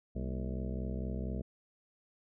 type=harmonic tone with a mistuned harmonic; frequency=64.3 Hz; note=C2; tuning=30 cents flat; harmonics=1 / 2 / 3 / 4 / 5 / 6 / 7 / 8 / 9 / 10; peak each=-37 / -42 / -41 / -44 / -50 / -49 / -49 / -54 / -53 / -52 dBFS; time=0.15-1.42 s; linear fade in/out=10 ms; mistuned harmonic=4; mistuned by=-140 cents; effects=none